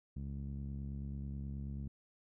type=tone with low-pass filter; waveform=sawtooth; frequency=69.3 Hz; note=C#2; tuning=in tune; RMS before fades=-42 dBFS; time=0.16-1.88 s; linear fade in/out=5 ms; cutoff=190 Hz; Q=2.3; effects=none